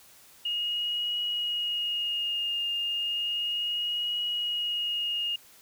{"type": "tone with vibrato", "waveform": "sine", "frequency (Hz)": 2861, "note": "F7", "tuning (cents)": 41, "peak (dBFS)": -27, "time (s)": [0.45, 5.36], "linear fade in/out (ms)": 5, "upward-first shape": "triangle", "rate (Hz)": 0.33, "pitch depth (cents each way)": 26, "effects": ["white hiss -55 dBFS RMS until 5.61 s"]}